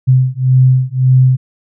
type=beating tone pair; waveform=sine; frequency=128.3 / 130.1 Hz; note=C3 / C3; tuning=-34 / -9 cents; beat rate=1.8 Hz; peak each=-10 dBFS; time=0.07-1.37 s; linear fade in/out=20 ms; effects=none